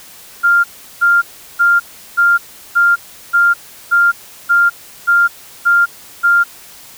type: tone bursts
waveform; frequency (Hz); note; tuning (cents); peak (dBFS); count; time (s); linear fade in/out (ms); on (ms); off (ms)
sine; 1396.9; F6; 0; -7; 11; 0.43-6.44; 20; 210; 370
effects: white hiss -38 dBFS RMS until 6.97 s